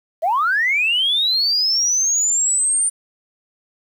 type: linear sweep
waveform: sine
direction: up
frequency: 604 to 9040 Hz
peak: -14 dBFS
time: 0.22-2.9 s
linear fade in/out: 20 ms
effects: tanh soft clip ceiling -10 dBFS + 8-bit